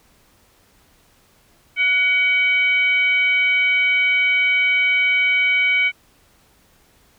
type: tone with frequency modulation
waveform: sine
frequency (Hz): 2260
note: C#7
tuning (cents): +33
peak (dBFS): -14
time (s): 1.76-5.92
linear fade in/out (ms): 50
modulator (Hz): 786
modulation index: 0.51
effects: pink hiss -56 dBFS RMS until 7.18 s